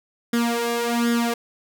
sawtooth tone with flanger, 235.5 Hz, A#3, 18 cents sharp, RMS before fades -22 dBFS, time 0.33-1.34 s, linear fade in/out 5 ms, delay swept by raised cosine 0.58 to 2.48 ms, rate 1.3 Hz, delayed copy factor +0.8, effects none

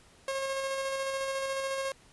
sawtooth tone with tremolo, 540 Hz, C#5, 45 cents flat, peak -26 dBFS, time 0.28-1.92 s, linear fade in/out 2 ms, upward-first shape square, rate 14 Hz, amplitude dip 25%, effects pink hiss -59 dBFS RMS until 2.12 s + resampled to 24000 Hz

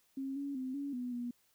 sine tone with pitch steps, 269.5 / 281 / 259 / 281.9 / 247.5 / 241.8 Hz, C#4 / C#4 / C4 / C#4 / B3 / B3, -49 / +24 / -17 / +29 / +4 / -36 cents, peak -36 dBFS, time 0.17-1.31 s, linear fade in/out 5 ms, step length 190 ms, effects white hiss -72 dBFS RMS until 1.54 s

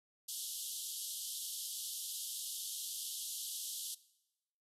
white band-pass noise, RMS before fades -43 dBFS, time 0.28-3.95 s, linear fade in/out 10 ms, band 3000 to 13000 Hz, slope 96 dB/octave, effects noise-tail reverb RT60 0.9 s tail -19 dB re dry

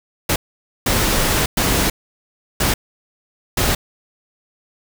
pink noise bursts at uneven times, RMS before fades -17 dBFS, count 5, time 0.29-0.36 / 0.86-1.46 / 1.57-1.9 / 2.6-2.74 / 3.57-3.75 s, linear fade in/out 5 ms, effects none

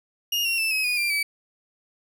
35% pulse tone with pitch steps, 2844 / 2744 / 2647 / 2554 / 2464 / 2378 / 2294 Hz, F7 / F7 / E7 / D#7 / D#7 / D7 / D7, +31 / -31 / +7 / +45 / -17 / +21 / -41 cents, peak -20 dBFS, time 0.32-1.23 s, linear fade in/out 5 ms, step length 130 ms, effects none

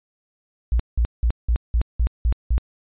sine tone bursts, 58.2 Hz, A#1, 2 cents flat, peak -15 dBFS, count 8, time 0.72-2.58 s, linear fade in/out 0 ms, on 75 ms, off 180 ms, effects resampled to 8000 Hz

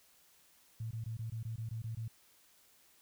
sine tone bursts, 113 Hz, A2, 47 cents sharp, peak -37 dBFS, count 10, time 0.8-2.08 s, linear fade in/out 5 ms, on 110 ms, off 20 ms, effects white hiss -66 dBFS RMS until 3.01 s

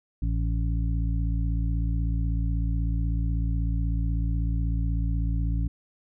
harmonic tone, 56.2 Hz, A1, 37 cents sharp, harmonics 1 / 2 / 3 / 5, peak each -24 / -30 / -34 / -38 dBFS, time 0.22-5.68 s, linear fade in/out 5 ms, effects none

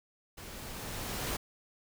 pink noise with level ramp, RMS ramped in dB -47 to -34 dBFS, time 0.37-1.37 s, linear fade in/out 10 ms, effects none

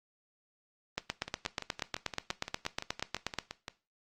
two click trains, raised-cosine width 0.2 ms, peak -14 / -21 dBFS, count 21 / 15, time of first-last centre 0.98-3.387 / 1.28-3.681 s, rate 8.31 / 5.83 Hz, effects noise-tail reverb RT60 0.3 s tail -17 dB re dry + Opus 24 kbps

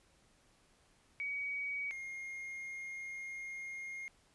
sine / triangle tone pair in turn, 2260 / 2133 Hz, C#7 / C7, +33 / +33 cents, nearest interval minor second, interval 100 cents, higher first, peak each -36 / -40 dBFS, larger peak first, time 1.2-1.91 / 1.91-4.08 s, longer second, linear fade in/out 0 ms, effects pink hiss -69 dBFS RMS until 4.34 s + resampled to 24000 Hz

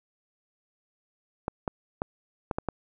clicks, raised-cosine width 1 ms, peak -14 dBFS, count 6, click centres 1.481 / 1.678 / 2.019 / 2.512 / 2.585 / 2.687 s, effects none

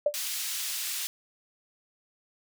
sine tone with exponential decay, 587.3 Hz, D5, in tune, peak -17 dBFS, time 0.06-0.16 s, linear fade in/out 5 ms, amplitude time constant 20 ms
pink high-pass noise, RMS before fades -33 dBFS, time 0.14-1.07 s, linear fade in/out 0 ms, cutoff 3300 Hz, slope 12 dB/octave
effects none

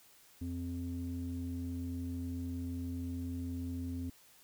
square tone with low-pass filter, 86.5 Hz, F2, 16 cents flat, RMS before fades -39 dBFS, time 0.41-4.1 s, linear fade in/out 5 ms, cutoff 260 Hz, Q 3.4, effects white hiss -62 dBFS RMS until 4.43 s

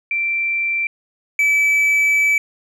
sine / triangle tone pair in turn, 2349 / 2303 Hz, D7 / D7, 0 / -34 cents, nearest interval unison, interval 34 cents, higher first, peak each -17 / -11 dBFS, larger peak second, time 0.11-0.87 / 1.39-2.38 s, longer second, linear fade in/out 2 ms, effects none

